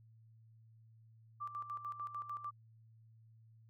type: tone with tremolo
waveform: sine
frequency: 1175 Hz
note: D6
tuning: 1 cent sharp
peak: -39 dBFS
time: 1.4-2.51 s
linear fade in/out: 20 ms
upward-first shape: square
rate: 6.7 Hz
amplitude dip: 65%
effects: added 112 Hz sine -60 dBFS peak until 3.69 s